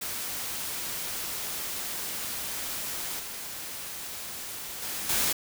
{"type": "noise with level steps", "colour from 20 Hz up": "white", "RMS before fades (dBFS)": [-34, -38, -34, -26], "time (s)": [0.01, 5.33], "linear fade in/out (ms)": 10, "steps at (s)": [3.19, 4.82, 5.09], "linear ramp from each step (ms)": 5, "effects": []}